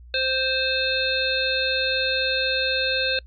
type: harmonic tone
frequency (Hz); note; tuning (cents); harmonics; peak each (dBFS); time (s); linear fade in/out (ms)
523; C5; -1; 1 / 3 / 5 / 7 / 8; -27 / -27 / -27 / -27 / -27; 0.14-3.19; 2
effects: noise-tail reverb RT60 0.1 s tail -25 dB re dry + added 60 Hz sine -42 dBFS peak until 3.26 s